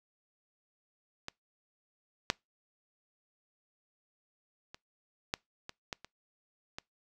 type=clicks; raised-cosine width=0.2 ms; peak=-21 / -8 / -28 / -13 / -24 / -19 / -29 / -22 dBFS; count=8; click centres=1.284 / 2.301 / 4.745 / 5.339 / 5.694 / 5.928 / 6.046 / 6.785 s; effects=noise-tail reverb RT60 0.2 s tail -26 dB re dry